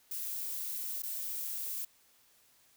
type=noise with dropouts; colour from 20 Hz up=violet; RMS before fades=-38 dBFS; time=0.11-1.85 s; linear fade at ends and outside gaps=5 ms; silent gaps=1.022-1.033 s; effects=white hiss -66 dBFS RMS until 2.76 s